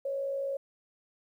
sine tone with frequency modulation, 550 Hz, C#5, 14 cents flat, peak -30 dBFS, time 0.05-0.57 s, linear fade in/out 5 ms, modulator 54.5 Hz, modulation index 0.38, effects 11-bit

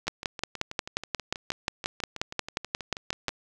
two click trains, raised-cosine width 0.2 ms, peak -19 / -9 dBFS, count 21 / 19, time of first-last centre 0.07-3.291 / 0.08-3.283 s, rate 6.21 / 5.62 Hz, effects none

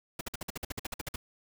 pink noise bursts, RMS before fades -36 dBFS, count 14, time 0.19-1.16 s, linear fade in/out 5 ms, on 21 ms, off 52 ms, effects none

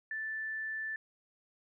sine tone, 1760 Hz, A6, in tune, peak -35 dBFS, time 0.11-0.96 s, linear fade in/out 2 ms, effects none

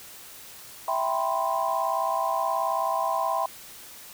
sine chord, C major seventh, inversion first, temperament equal, 659.3 / 784 / 987.8 / 1046.5 Hz, E5 / G5 / B5 / C6, 0 / 0 / 0 / 0 cents, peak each -29 dBFS, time 0.88-3.46 s, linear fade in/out 2 ms, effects white hiss -45 dBFS RMS until 4.13 s

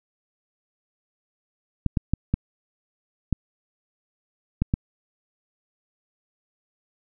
clicks, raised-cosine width 5 ms, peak -8 dBFS, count 7, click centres 1.863 / 1.972 / 2.136 / 2.34 / 3.327 / 4.62 / 4.739 s, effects none

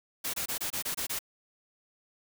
white noise bursts, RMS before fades -33 dBFS, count 8, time 0.24-1.191 s, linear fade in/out 10 ms, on 97 ms, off 25 ms, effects none

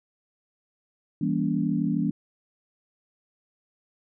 sine chord, E diminished seventh, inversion none, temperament just, 164.81 / 197.78 / 237.3 / 284.8 Hz, E3 / G3 / Bb3 / Db4, 0 / +16 / +31 / +47 cents, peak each -28 dBFS, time 1.21-2.11 s, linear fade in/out 5 ms, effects none

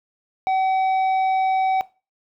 sine tone with tanh clipping, 760 Hz, F#5, 46 cents sharp, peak -19 dBFS, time 0.47-1.81 s, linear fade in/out 0 ms, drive 7 dB, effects noise-tail reverb RT60 0.3 s tail -18 dB re dry

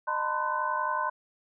sine tone cluster, 611 / 903 / 987 / 1038 / 1504 Hz, D#5 / A5 / B5 / C6 / F#6, -32 / +45 / -1 / -14 / +28 cents, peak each -37 / -33 / -34 / -30 / -34 dBFS, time 0.07-1.1 s, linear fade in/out 10 ms, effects none

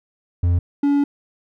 triangle tone pair in turn, 87.31 / 284.7 Hz, F2 / C#4, 0 / +46 cents, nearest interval octave + minor sixth, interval 2046 cents, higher second, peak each -12 dBFS, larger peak neither, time 0.43-0.59 / 0.83-1.04 s, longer second, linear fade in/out 5 ms, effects none

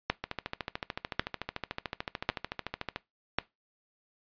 two click trains, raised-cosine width 0.3 ms, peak -9 / -17 dBFS, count 4 / 38, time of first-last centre 0.1-3.386 / 0.24-2.961 s, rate 0.913 / 13.6 Hz, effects noise-tail reverb RT60 0.2 s tail -20 dB re dry + resampled to 11025 Hz

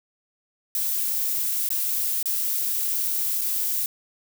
violet noise with dropouts, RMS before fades -25 dBFS, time 0.75-3.86 s, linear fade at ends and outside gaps 1 ms, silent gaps 1.689-1.704 / 2.228-2.257 / 3.411-3.415 s, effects none

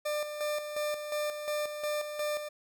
40% pulse tone with tremolo, 597 Hz, D5, 28 cents sharp, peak -29 dBFS, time 0.05-2.49 s, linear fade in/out 10 ms, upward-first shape square, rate 2.8 Hz, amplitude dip 55%, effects none

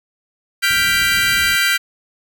30% pulse chord, G dominant seventh, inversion third, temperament equal, 1396.9 / 1568 / 1975.5 / 2349 Hz, F6 / G6 / B6 / D7, 0 / 0 / 0 / 0 cents, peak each -18 / -15 / -17 / -18 dBFS, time 0.62-1.78 s, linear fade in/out 20 ms
white low-pass noise, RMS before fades -34 dBFS, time 0.7-1.56 s, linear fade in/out 10 ms, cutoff 170 Hz, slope 12 dB/octave
effects none

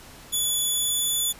10% pulse tone with pitch glide, 3433 to 3465 Hz, A7 to A7, -43 to -27 cents, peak -15 dBFS, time 0.32-1.33 s, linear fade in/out 20 ms, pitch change +16 cents, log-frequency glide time 0.67-1.19 s, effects pink hiss -46 dBFS RMS until 1.39 s + resampled to 32000 Hz

